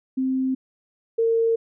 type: tone pair in turn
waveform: sine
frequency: 261.6 / 456.2 Hz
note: C4 / A#4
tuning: 0 / -37 cents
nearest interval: minor seventh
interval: 963 cents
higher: second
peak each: -20 / -17 dBFS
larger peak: second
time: 0.17-0.55 / 1.18-1.56 s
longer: neither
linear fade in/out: 10 ms
effects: none